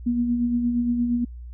sine tone with tremolo, 240 Hz, B3, 49 cents flat, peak -18 dBFS, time 0.06-1.25 s, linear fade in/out 10 ms, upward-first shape sine, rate 8.6 Hz, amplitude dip 40%, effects added 60 Hz sine -35 dBFS peak until 1.53 s

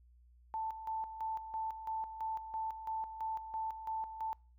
sine tone with tremolo, 884 Hz, A5, 8 cents sharp, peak -35 dBFS, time 0.54-4.33 s, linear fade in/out 0 ms, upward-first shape square, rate 3 Hz, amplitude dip 65%, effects noise-tail reverb RT60 0.4 s tail -26 dB re dry + added 60 Hz sine -60 dBFS peak until 4.58 s

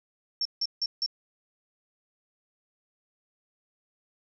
sine tone bursts, 5440 Hz, F8, 46 cents flat, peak -25 dBFS, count 4, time 0.41-1.062 s, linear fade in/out 2 ms, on 43 ms, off 160 ms, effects none

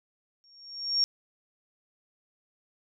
sine tone with exponential growth, 5540 Hz, F8, 15 cents flat, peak -19 dBFS, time 0.44-1.04 s, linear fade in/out 0 ms, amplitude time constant 130 ms, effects none

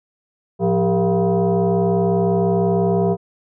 sine tone with frequency modulation, 110.6 Hz, A2, 9 cents sharp, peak -14 dBFS, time 0.59-3.17 s, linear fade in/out 50 ms, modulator 287 Hz, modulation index 1.9, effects none

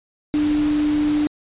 sine tone in noise, 298.5 Hz, D4, 28 cents sharp, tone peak -16 dBFS, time 0.34-1.27 s, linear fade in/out 0 ms, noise pink, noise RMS -32 dBFS, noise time 0.34-1.27 s, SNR +13 dB, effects resampled to 8000 Hz

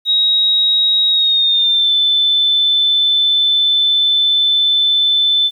sine tone with pitch glide, 3798 to 3523 Hz, A#7 to A7, +32 to +1 cents, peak -10 dBFS, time 0.05-5.51 s, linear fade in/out 50 ms, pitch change -131 cents, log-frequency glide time 1.08-1.93 s, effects 8-bit

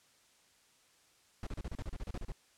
brown noise bursts, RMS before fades -39 dBFS, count 13, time 1.43-2.32 s, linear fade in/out 2 ms, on 38 ms, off 33 ms, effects white hiss -67 dBFS RMS until 2.57 s + low-pass 9000 Hz 12 dB/octave

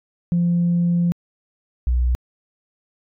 sine tone pair in turn, 173 / 61.39 Hz, F3 / B1, -16 / -10 cents, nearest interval octave + tritone, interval 1794 cents, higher first, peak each -14 dBFS, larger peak neither, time 0.32-1.12 / 1.87-2.15 s, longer first, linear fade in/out 0 ms, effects tanh soft clip ceiling -12 dBFS

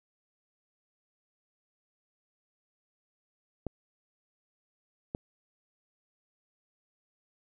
clicks, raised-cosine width 2 ms, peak -20 dBFS, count 2, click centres 3.667 / 5.149 s, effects none

